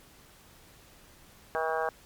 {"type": "harmonic tone", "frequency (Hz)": 160.3, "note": "E3", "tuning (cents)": -48, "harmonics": [3, 4, 5, 6, 7, 8, 9, 10], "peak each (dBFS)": [-33, -33, -33, -39, -36, -41, -41, -37], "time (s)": [1.55, 1.89], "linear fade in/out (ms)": 0, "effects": ["pink hiss -56 dBFS RMS until 2.05 s", "MP3 96 kbps"]}